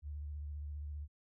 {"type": "tone with vibrato", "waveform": "sine", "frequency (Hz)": 73.6, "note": "D2", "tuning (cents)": 4, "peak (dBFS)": -40, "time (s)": [0.02, 1.08], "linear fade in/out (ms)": 50, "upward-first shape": "square", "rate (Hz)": 15, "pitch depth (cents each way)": 35, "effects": []}